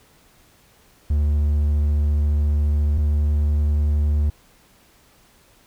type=tone pair in turn; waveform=triangle; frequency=73.8 / 74.11 Hz; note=D2 / D2; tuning=+9 / +16 cents; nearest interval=unison; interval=7 cents; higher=second; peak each=-14 dBFS; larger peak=neither; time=1.1-2.98 / 2.98-4.3 s; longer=first; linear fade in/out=5 ms; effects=pink hiss -55 dBFS RMS until 5.66 s